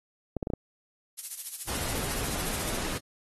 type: clicks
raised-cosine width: 2 ms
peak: -17 dBFS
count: 5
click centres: 0.367 / 0.428 / 0.471 / 0.502 / 0.536 s
type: noise with tremolo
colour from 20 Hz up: violet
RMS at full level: -31 dBFS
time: 1.17-2.78 s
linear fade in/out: 20 ms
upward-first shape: sine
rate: 14 Hz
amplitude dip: 75%
type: noise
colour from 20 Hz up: pink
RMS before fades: -34 dBFS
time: 1.67-2.99 s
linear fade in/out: 20 ms
effects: AAC 32 kbps